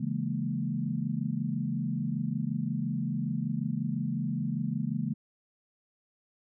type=chord; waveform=sine; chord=A# half-diminished seventh; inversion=first; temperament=equal; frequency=138.59 / 164.81 / 207.7 / 233.1 Hz; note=C#3 / E3 / G#3 / A#3; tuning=0 / 0 / 0 / 0 cents; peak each=-34 dBFS; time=0-5.14 s; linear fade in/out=10 ms; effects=none